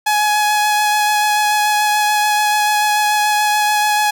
sawtooth tone with vibrato, 841 Hz, G#5, 22 cents sharp, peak -9 dBFS, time 0.06-4.11 s, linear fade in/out 10 ms, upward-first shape sine, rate 6.9 Hz, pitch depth 12 cents each way, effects none

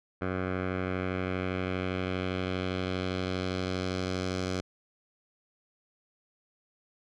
10% pulse tone with low-pass filter sweep, 92.5 Hz, F#2, in tune, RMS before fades -32 dBFS, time 0.21-4.61 s, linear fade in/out 10 ms, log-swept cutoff 1700 to 5800 Hz, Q 1.6, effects none

